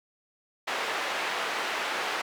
white band-pass noise, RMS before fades -31 dBFS, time 0.67-2.22 s, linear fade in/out 10 ms, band 450 to 2200 Hz, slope 12 dB/octave, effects none

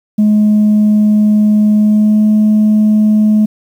sine tone with pitch glide, 211.2 to 213.4 Hz, G#3 to G#3, +29 to +47 cents, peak -4 dBFS, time 0.18-3.46 s, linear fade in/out 10 ms, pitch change +18 cents, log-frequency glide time 1.76-2.26 s, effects tanh soft clip ceiling -4 dBFS + 7-bit

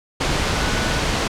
sine tone in noise, 1480 Hz, F#6, in tune, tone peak -31 dBFS, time 0.55-0.99 s, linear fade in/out 10 ms, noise pink, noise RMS -20 dBFS, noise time 0.2-1.28 s, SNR -14 dB, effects low-pass 6000 Hz 12 dB/octave

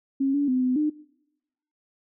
sine tone with pitch steps, 271.5 / 285.9 / 255.3 / 253.8 / 302.3 Hz, C#4 / D4 / C4 / B3 / D#4, -36 / -46 / -42 / +47 / -50 cents, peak -20 dBFS, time 0.2-0.9 s, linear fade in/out 10 ms, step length 140 ms, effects noise-tail reverb RT60 0.9 s tail -23 dB re dry

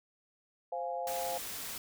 sine chord, F minor, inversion second, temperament equal, 523.3 / 698.5 / 830.6 Hz, C5 / F5 / Ab5, 0 / 0 / 0 cents, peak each -38 / -37 / -40 dBFS, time 0.72-1.38 s, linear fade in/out 5 ms
white noise, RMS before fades -41 dBFS, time 1.07-1.78 s, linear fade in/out 2 ms
effects none

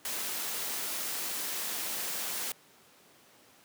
white noise, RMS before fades -35 dBFS, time 0.05-2.52 s, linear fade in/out 2 ms, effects pink hiss -59 dBFS RMS until 3.64 s + high-pass 200 Hz 12 dB/octave

